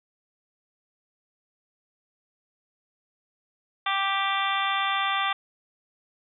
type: harmonic tone with a mistuned harmonic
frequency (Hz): 392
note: G4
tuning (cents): 0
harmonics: 2 / 3 / 4 / 5 / 6 / 7 / 8 / 9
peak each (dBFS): -30 / -27 / -34 / -32 / -34 / -36 / -36 / -32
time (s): 3.86-5.33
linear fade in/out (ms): 5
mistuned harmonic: 8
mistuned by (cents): +16
effects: none